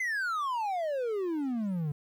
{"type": "exponential sweep", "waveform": "triangle", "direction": "down", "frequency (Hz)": [2093, 142], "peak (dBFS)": -27, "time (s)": [0, 1.92], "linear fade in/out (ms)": 5, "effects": ["11-bit"]}